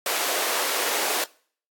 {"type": "high-pass noise", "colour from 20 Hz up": "pink", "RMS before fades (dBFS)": -25, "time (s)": [0.06, 1.24], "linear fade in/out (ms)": 2, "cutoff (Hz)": 400, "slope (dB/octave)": 24, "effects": ["noise-tail reverb RT60 0.5 s tail -23 dB re dry", "AAC 64 kbps"]}